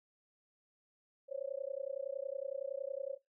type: tone with amplitude modulation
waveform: sine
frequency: 547 Hz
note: C#5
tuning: 23 cents flat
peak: -33 dBFS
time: 1.28-3.18 s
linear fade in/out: 50 ms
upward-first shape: sine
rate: 30.8 Hz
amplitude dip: 100%
effects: noise-tail reverb RT60 0.2 s tail -22 dB re dry